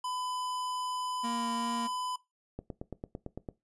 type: tone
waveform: square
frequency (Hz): 1004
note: B5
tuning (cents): +28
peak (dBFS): -34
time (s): 0.04-2.16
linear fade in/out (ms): 5
type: tone with vibrato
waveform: 45% pulse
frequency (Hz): 233.1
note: A#3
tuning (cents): 0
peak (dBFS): -34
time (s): 1.23-1.88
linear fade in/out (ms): 20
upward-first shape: triangle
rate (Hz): 2.5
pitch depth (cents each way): 9
type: click train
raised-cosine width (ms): 2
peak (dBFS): -25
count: 9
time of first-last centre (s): 2.59-3.488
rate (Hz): 8.91
effects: noise-tail reverb RT60 0.2 s tail -19 dB re dry + resampled to 24000 Hz